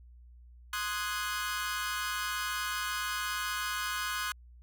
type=chord; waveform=sawtooth; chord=Ab dominant seventh; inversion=first; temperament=equal; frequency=1046.5 / 1244.5 / 1480 / 1661.2 Hz; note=C6 / Eb6 / Gb6 / Ab6; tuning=0 / 0 / 0 / 0 cents; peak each=-35 / -34 / -33 / -36 dBFS; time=0.73-4.32 s; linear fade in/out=2 ms; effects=added 60 Hz sine -51 dBFS peak until 4.62 s